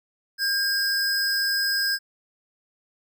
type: tone pair together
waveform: square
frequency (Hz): 1603 / 5089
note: G6 / D#8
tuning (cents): +38 / +38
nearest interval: octave + minor sixth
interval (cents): 2000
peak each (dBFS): -25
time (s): 0.38-1.99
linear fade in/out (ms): 50
effects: none

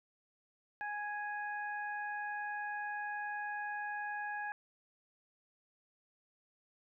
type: harmonic tone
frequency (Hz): 830.6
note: G#5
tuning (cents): 0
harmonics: 1 / 2 / 3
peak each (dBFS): -40 / -40 / -53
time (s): 0.81-4.52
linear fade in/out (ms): 0
effects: none

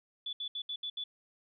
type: tone bursts at uneven times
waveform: sine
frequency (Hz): 3457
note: A7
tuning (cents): -31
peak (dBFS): -35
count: 6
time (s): 0.26-0.33 / 0.4-0.48 / 0.55-0.62 / 0.69-0.76 / 0.83-0.9 / 0.97-1.04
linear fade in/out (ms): 5
effects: none

